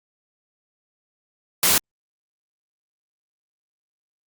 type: noise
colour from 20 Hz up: white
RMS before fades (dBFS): -17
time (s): 1.63-1.78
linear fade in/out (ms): 2
effects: Opus 48 kbps